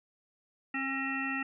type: harmonic tone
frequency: 269.4 Hz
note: C#4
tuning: 49 cents flat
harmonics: 1 / 3 / 5 / 7 / 9 / 10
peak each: -36 / -43 / -40 / -35 / -46 / -38 dBFS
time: 0.74-1.43 s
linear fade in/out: 5 ms
effects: none